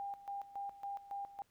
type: tone with tremolo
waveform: sine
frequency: 800 Hz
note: G5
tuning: 35 cents sharp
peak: -39 dBFS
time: 0-1.42 s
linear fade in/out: 0 ms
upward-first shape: square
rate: 3.6 Hz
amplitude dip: 80%
effects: pink hiss -75 dBFS RMS until 1.5 s